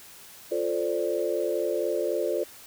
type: chord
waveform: sine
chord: D minor seventh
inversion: first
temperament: equal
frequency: 349.2 / 440 / 523.3 / 587.3 Hz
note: F4 / A4 / C5 / D5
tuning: 0 / 0 / 0 / 0 cents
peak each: -30 dBFS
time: 0.51-2.44 s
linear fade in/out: 10 ms
effects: white hiss -48 dBFS RMS until 2.66 s